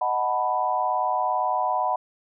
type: chord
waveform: sine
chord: B dominant seventh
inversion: first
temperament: equal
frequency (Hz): 622.3 / 740 / 880 / 987.8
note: D#5 / F#5 / A5 / B5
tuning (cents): 0 / 0 / 0 / 0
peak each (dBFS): -30 / -25 / -30 / -25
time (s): 0.01-1.96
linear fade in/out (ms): 5
effects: none